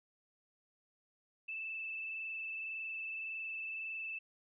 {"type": "tone with frequency modulation", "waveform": "sine", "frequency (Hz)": 2637, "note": "E7", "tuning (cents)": 0, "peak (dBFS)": -39, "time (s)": [1.48, 4.19], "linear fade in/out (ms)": 10, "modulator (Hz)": 21.8, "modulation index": 1.5, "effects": []}